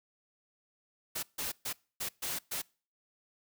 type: noise bursts at uneven times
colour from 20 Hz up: white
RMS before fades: -36 dBFS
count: 6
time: 1.15-1.23 / 1.38-1.52 / 1.65-1.73 / 2-2.09 / 2.22-2.39 / 2.51-2.62 s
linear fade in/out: 10 ms
effects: noise-tail reverb RT60 0.4 s tail -25 dB re dry